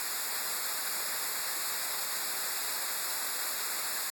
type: noise with comb filter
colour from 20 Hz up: white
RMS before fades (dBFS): -34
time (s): 0-4.1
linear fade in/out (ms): 0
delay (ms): 0.33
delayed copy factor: -1
effects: AAC 64 kbps